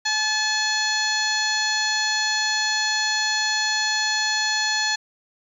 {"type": "harmonic tone with a mistuned harmonic", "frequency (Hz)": 856, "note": "A5", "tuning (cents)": -48, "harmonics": [1, 2, 3, 4, 5, 6, 7, 8], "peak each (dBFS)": [-29, -24, -33, -31, -25, -38, -31, -33], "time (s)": [0.05, 4.96], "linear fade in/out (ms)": 10, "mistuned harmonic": 2, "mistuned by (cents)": 18, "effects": ["9-bit"]}